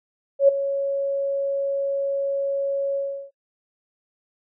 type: tone with ADSR envelope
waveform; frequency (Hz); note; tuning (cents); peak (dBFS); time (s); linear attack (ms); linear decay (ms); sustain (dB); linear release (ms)
sine; 554.4; C#5; 0; -8; 0.39-3.31; 95; 9; -13; 350
effects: noise-tail reverb RT60 0.1 s tail -24 dB re dry